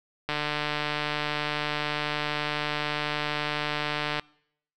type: click train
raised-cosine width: 0.3 ms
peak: -12 dBFS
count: 583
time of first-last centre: 0.29-4.196 s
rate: 149 Hz
effects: noise-tail reverb RT60 0.7 s tail -25 dB re dry